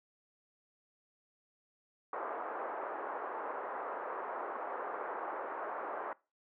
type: band-pass noise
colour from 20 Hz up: white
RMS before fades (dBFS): -40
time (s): 2.13-6.13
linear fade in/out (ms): 2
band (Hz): 390 to 1300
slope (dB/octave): 24
effects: noise-tail reverb RT60 0.3 s tail -23 dB re dry + low-pass 2000 Hz 12 dB/octave